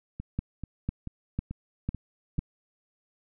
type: two click trains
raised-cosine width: 5 ms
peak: -23 / -16 dBFS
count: 6 / 5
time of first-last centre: 0.2-2.383 / 0.39-2.39 s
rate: 2.29 / 2 Hz
effects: none